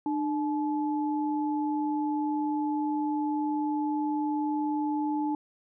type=tone pair together; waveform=sine; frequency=300.3 / 860 Hz; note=D4 / A5; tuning=+39 / -40 cents; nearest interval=octave + tritone; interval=1821 cents; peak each=-27 / -32 dBFS; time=0.06-5.35 s; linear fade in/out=2 ms; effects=none